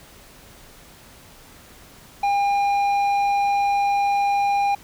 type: tone with low-pass filter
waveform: square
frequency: 805 Hz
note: G5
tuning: 46 cents sharp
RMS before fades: -20 dBFS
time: 2.23-4.75 s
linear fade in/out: 5 ms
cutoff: 2600 Hz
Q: 0.53
effects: pink hiss -47 dBFS RMS until 4.83 s